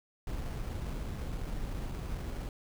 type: noise with sample-and-hold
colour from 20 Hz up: brown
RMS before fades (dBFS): -37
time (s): 0.27-2.49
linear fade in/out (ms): 2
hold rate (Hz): 3675
effects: none